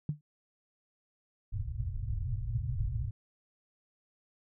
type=tone with exponential decay; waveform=sine; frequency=148.9 Hz; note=D3; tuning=24 cents sharp; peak=-25 dBFS; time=0.09-0.21 s; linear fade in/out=2 ms; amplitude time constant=24 ms
type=low-pass noise; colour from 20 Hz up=white; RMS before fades=-34 dBFS; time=1.52-3.11 s; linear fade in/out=5 ms; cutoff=130 Hz; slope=96 dB/octave
effects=none